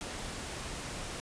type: noise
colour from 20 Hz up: pink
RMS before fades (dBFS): -40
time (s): 0.01-1.2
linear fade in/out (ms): 0
effects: resampled to 22050 Hz